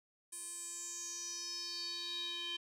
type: tone with band-pass filter sweep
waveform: square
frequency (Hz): 346.1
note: F4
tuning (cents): -16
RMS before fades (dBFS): -43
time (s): 0.32-2.57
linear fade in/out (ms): 10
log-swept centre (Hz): 9300 to 3200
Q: 7.4
effects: none